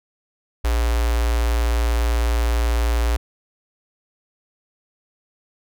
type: tone with notch filter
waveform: square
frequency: 58.1 Hz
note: A#1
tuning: 5 cents flat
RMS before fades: -19 dBFS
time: 0.64-3.17 s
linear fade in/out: 10 ms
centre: 180 Hz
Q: 0.59
effects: none